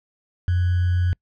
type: tone with sample-and-hold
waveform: sine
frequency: 89.2 Hz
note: F2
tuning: 37 cents sharp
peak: -17 dBFS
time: 0.48-1.13 s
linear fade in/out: 0 ms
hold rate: 1575 Hz
effects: noise-tail reverb RT60 0.1 s tail -26 dB re dry + low-pass 3000 Hz 12 dB/octave